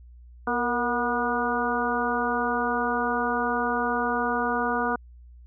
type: harmonic tone with a mistuned harmonic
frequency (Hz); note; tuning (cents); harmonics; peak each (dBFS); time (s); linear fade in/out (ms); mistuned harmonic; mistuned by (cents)
242.7; B3; -30; 1 / 2 / 3 / 4 / 5 / 6; -30 / -30 / -30 / -30 / -30 / -30; 0.47-4.96; 5; 2; -56
effects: added 60 Hz sine -45 dBFS peak until 5.46 s